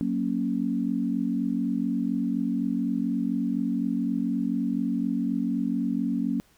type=chord; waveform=sine; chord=F# major; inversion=none; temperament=equal with one note detuned; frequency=185.64 / 233.1 / 277.2 Hz; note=F#3 / A#3 / C#4; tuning=+6 / 0 / 0 cents; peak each=-30 / -27 / -28 dBFS; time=0.01-6.4 s; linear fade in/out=0 ms; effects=pink hiss -61 dBFS RMS until 6.57 s